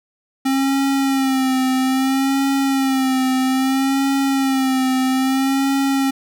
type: tone with vibrato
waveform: square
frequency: 266.5 Hz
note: C4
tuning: 32 cents sharp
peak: -16 dBFS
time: 0.45-6.11 s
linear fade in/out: 10 ms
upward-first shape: sine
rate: 0.61 Hz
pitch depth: 46 cents each way
effects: none